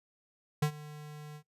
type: tone with ADSR envelope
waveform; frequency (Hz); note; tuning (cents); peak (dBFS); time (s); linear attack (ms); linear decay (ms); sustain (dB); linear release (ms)
square; 150; D3; +37; -24; 0.62-1.43; 8; 81; -20; 73
effects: noise-tail reverb RT60 0.1 s tail -17 dB re dry + resampled to 32000 Hz